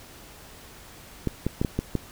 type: clicks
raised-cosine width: 3 ms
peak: -11 dBFS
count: 6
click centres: 1.273 / 1.466 / 1.615 / 1.648 / 1.79 / 1.953 s
effects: pink hiss -47 dBFS RMS until 2.11 s